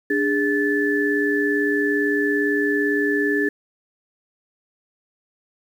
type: tone cluster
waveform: sine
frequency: 292.6 / 410.3 / 1744 Hz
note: D4 / G#4 / A6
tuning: -6 / -21 / -16 cents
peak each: -22 dBFS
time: 0.1-3.49 s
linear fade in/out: 5 ms
effects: 8-bit